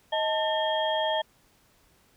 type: tone cluster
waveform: sine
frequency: 629 / 884 / 1805 / 3244 Hz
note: D#5 / A5 / A6 / G#7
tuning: +19 / +8 / +44 / -41 cents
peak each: -27 / -29 / -35 / -31 dBFS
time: 0.12-1.22 s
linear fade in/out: 10 ms
effects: pink hiss -63 dBFS RMS until 2.16 s